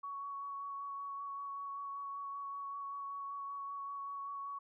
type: tone with vibrato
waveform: sine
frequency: 1118 Hz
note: C#6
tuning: 14 cents sharp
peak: -40 dBFS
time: 0.03-4.59 s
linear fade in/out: 10 ms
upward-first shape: sine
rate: 5.2 Hz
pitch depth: 12 cents each way
effects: none